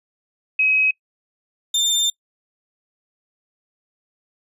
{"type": "tone pair in turn", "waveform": ["sine", "30% pulse"], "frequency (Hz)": [2543, 3596], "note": ["D#7", "A7"], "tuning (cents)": [37, 37], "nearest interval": "tritone", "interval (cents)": 600, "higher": "second", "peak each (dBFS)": -14, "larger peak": "neither", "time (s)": [[0.59, 0.91], [1.74, 2.1]], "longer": "second", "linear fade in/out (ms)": 5, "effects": ["noise-tail reverb RT60 0.1 s tail -24 dB re dry", "resampled to 32000 Hz"]}